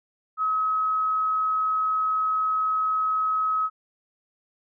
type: tone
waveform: sine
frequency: 1278 Hz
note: D#6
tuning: 46 cents sharp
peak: -21 dBFS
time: 0.37-3.7 s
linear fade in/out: 50 ms
effects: none